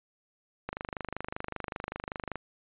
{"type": "click train", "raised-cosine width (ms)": 0.5, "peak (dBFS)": -19, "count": 43, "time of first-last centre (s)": [0.69, 2.357], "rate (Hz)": 25.2, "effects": ["resampled to 8000 Hz"]}